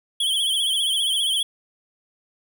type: tone with vibrato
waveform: square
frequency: 3221 Hz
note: G7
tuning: 46 cents sharp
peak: -20 dBFS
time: 0.2-1.43 s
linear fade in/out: 5 ms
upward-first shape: sine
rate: 15 Hz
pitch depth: 87 cents each way
effects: none